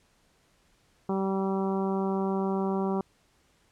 harmonic tone, 193 Hz, G3, 27 cents flat, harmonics 1 / 2 / 3 / 4 / 5 / 6 / 7, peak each -28 / -30 / -39 / -36 / -38 / -41 / -47 dBFS, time 1.09-3.01 s, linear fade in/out 2 ms, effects pink hiss -66 dBFS RMS until 3.71 s + low-pass 10000 Hz 12 dB/octave

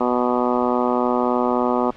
harmonic tone, 123.47 Hz, B2, in tune, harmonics 2 / 3 / 4 / 5 / 6 / 7 / 8 / 9 / 10, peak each -22 / -24 / -25 / -26 / -27 / -27 / -28 / -29 / -29 dBFS, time 0-1.91 s, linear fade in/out 10 ms, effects pink hiss -44 dBFS RMS until 1.96 s + low-pass 3000 Hz 12 dB/octave

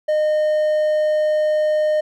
triangle tone, 612 Hz, D#5, 29 cents flat, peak -13 dBFS, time 0.08-2.01 s, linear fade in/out 10 ms, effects none

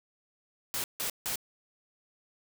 white noise bursts, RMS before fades -33 dBFS, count 3, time 0.74-1.357 s, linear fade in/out 0 ms, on 99 ms, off 160 ms, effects none

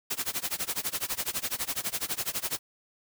white noise with tremolo, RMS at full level -29 dBFS, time 0.1-2.59 s, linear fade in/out 10 ms, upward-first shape sine, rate 12 Hz, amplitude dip 95%, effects none

